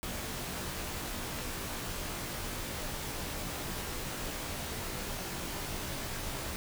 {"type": "noise with comb filter", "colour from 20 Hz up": "pink", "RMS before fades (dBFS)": -38, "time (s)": [0.03, 6.56], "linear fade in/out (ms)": 0, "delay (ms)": 19, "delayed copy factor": -0.7, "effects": []}